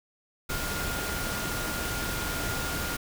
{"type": "tone in noise", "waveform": "sine", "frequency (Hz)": 1416, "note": "F6", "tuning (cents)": 23, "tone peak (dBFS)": -36, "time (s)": [0.49, 2.97], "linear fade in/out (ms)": 10, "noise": "pink", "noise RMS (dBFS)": -32, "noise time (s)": [0.49, 2.97], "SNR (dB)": -7, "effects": []}